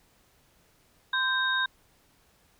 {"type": "tone cluster", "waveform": "sine", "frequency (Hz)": [1026, 1572, 3730], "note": ["C6", "G6", "A#7"], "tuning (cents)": [-34, 4, 0], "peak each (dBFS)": [-31, -26, -30], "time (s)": [1.13, 1.66], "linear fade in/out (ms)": 5, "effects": ["pink hiss -64 dBFS RMS until 2.59 s"]}